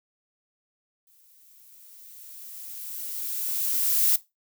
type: noise with exponential growth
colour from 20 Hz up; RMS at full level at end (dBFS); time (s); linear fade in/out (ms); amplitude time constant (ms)
violet; -20; 1.07-4.16; 2; 670
effects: noise-tail reverb RT60 0.2 s tail -17 dB re dry